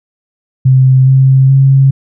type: tone with pitch steps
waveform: sine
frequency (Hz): 130.81 / 133.1 / 135.42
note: C3 / C3 / C#3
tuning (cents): 0 / +30 / -40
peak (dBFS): -3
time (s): 0.65-1.91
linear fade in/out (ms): 10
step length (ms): 420
effects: none